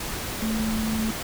sine tone in noise, 220.2 Hz, A3, 2 cents sharp, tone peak -24 dBFS, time 0.42-1.11 s, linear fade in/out 5 ms, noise pink, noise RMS -31 dBFS, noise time 0-1.23 s, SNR +4 dB, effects none

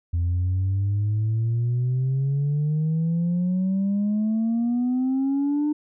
sine exponential sweep, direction up, 84.5 to 301.9 Hz, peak -18 dBFS, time 0.13-5.73 s, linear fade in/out 10 ms, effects tanh soft clip ceiling -18 dBFS

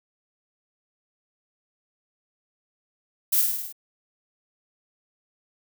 violet noise with echo, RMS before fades -21 dBFS, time 3.32-3.42 s, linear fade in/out 10 ms, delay 51 ms, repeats 6, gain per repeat -3 dB, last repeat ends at 3.726 s, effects none

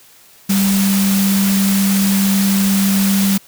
sine tone in noise, 196 Hz, G3, in tune, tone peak -12 dBFS, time 0.49-3.38 s, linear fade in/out 10 ms, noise white, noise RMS -21 dBFS, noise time 0.49-3.38 s, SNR +6 dB, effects white hiss -46 dBFS RMS until 3.47 s

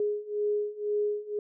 sine beating tone pair, 415.3 / 417.3 Hz, G#4 / G#4, 0 / +8 cents, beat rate 2 Hz, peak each -31 / -29 dBFS, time 0-1.39 s, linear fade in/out 2 ms, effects none

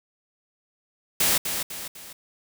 white noise with echo, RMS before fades -21 dBFS, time 1.2-1.38 s, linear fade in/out 5 ms, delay 250 ms, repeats 3, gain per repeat -7 dB, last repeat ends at 2.13 s, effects none

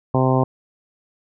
harmonic tone, 130.1 Hz, C3, 9 cents flat, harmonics 1 / 2 / 3 / 4 / 5 / 6 / 7 / 8, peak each -18 / -21 / -23 / -24 / -25 / -26 / -26 / -27 dBFS, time 0.14-0.44 s, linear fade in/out 5 ms, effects none

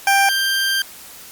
20% pulse tone pair in turn, 790 / 1580 Hz, G5 / G6, +13 / +13 cents, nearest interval octave, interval 1200 cents, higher second, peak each -7 / -12 dBFS, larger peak first, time 0.07-0.29 / 0.29-0.82 s, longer second, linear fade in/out 2 ms, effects white hiss -39 dBFS RMS until 1.31 s + Opus 48 kbps

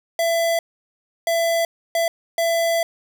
square tone bursts at uneven times, 669 Hz, E5, 25 cents sharp, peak -18 dBFS, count 4, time 0.19-0.59 / 1.27-1.65 / 1.95-2.08 / 2.38-2.83 s, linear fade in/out 2 ms, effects 9-bit

